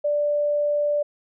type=tone; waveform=sine; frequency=587.3 Hz; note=D5; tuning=in tune; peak=-19 dBFS; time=0.04-1.03 s; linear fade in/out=10 ms; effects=none